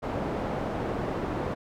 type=low-pass noise; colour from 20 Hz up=white; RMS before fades=-31 dBFS; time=0.02-1.55 s; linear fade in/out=20 ms; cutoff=640 Hz; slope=12 dB/octave; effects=none